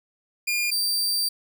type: tone pair in turn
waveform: sawtooth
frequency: 2415 / 4676 Hz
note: D7 / D8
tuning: +48 / -8 cents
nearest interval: major seventh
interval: 1144 cents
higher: second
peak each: -19 dBFS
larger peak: neither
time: 0.47-0.71 / 0.71-1.29 s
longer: second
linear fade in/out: 10 ms
effects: none